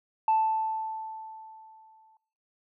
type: tone with exponential decay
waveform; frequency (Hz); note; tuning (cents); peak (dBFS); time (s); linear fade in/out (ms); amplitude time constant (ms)
sine; 880; A5; 0; -18; 0.28-2.17; 2; 410
effects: noise-tail reverb RT60 0.8 s tail -23 dB re dry + tanh soft clip ceiling -17 dBFS